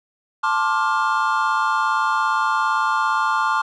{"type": "chord", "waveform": "triangle", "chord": "D minor seventh", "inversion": "second", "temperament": "just", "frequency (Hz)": [881, 1057.2, 1174.7, 1409.6], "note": ["A5", "C6", "D6", "F6"], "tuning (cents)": [2, 18, 0, 16], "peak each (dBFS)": -21, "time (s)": [0.43, 3.62], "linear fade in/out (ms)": 10, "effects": ["resampled to 22050 Hz"]}